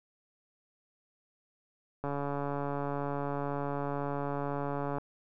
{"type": "click train", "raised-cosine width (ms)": 1, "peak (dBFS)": -21, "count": 419, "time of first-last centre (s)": [2.04, 4.984], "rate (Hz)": 142, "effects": []}